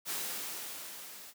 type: noise with level ramp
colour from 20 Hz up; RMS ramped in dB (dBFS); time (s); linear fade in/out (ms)
white; -35 to -50; 0.05-1.34; 50
effects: high-pass 200 Hz 12 dB/octave